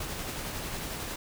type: noise with tremolo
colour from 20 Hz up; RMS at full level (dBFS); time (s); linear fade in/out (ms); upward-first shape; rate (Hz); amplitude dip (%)
pink; -35; 0-1.16; 5; triangle; 11; 30
effects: none